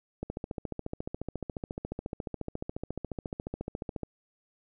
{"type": "click train", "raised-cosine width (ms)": 2, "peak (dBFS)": -21, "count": 55, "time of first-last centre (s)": [0.23, 4.033], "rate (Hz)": 14.2, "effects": []}